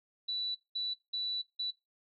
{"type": "tone bursts at uneven times", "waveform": "sine", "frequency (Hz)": 3956, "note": "B7", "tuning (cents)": 2, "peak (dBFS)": -32, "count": 4, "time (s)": [[0.28, 0.55], [0.75, 0.94], [1.13, 1.42], [1.59, 1.71]], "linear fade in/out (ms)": 10, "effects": ["noise-tail reverb RT60 0.2 s tail -18 dB re dry"]}